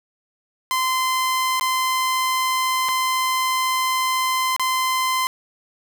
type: tone with dropouts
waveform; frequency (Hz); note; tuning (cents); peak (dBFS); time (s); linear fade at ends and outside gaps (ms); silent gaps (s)
sawtooth; 1034; C6; -21; -15; 0.71-5.27; 0; 1.597-1.61 / 2.886-2.889 / 4.564-4.596
effects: 9-bit